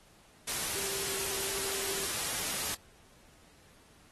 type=tone in noise; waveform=sine; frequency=392 Hz; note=G4; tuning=in tune; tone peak=-43 dBFS; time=0.75-2.06 s; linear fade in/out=10 ms; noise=white; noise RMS=-34 dBFS; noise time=0.47-2.75 s; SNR=-12 dB; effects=pink hiss -61 dBFS RMS until 4.11 s + AAC 32 kbps